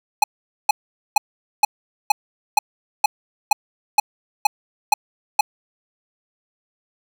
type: tone bursts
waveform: square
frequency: 842 Hz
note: G#5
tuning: 24 cents sharp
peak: -10 dBFS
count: 12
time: 0.22-5.41 s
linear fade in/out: 5 ms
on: 20 ms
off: 450 ms
effects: none